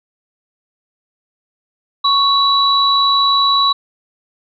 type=tone pair together; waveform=sine; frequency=1108.7 / 3924 Hz; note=C#6 / B7; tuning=0 / -12 cents; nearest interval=octave + minor seventh; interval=2188 cents; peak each=-13 / -13 dBFS; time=2.04-3.73 s; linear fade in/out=10 ms; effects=none